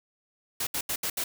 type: noise bursts at uneven times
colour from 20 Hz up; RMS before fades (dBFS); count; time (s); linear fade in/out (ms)
white; -30; 5; 0.6-0.67 / 0.74-0.81 / 0.89-0.96 / 1.03-1.1 / 1.17-1.24; 5
effects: none